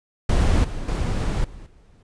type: noise with level steps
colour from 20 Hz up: brown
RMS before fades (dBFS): -17 / -29 / -22 / -41 / -51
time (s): 0.29-2.03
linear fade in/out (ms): 5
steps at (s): 0.64 / 0.88 / 1.44 / 1.66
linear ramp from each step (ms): 5
effects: resampled to 22050 Hz